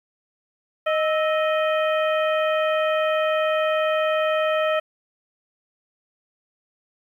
harmonic tone with a mistuned harmonic, 622.3 Hz, D#5, in tune, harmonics 1 / 2 / 3 / 4 / 5, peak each -20 / -26 / -30 / -32 / -34 dBFS, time 0.86-4.8 s, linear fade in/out 10 ms, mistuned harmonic 2, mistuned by +85 cents, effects 9-bit

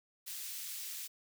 white high-pass noise, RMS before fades -43 dBFS, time 0.26-1.08 s, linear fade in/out 20 ms, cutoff 2600 Hz, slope 12 dB/octave, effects none

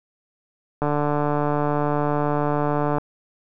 click train, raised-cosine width 1 ms, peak -9 dBFS, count 319, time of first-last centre 0.82-2.983 s, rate 147 Hz, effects none

